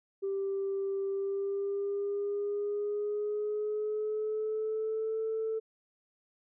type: tone with pitch glide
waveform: sine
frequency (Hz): 392 to 442.6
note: G4 to A4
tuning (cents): 0 to +10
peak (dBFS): -29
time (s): 0.22-5.6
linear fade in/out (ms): 20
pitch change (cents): +210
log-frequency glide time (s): 1.09-5.2
effects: tanh soft clip ceiling -26 dBFS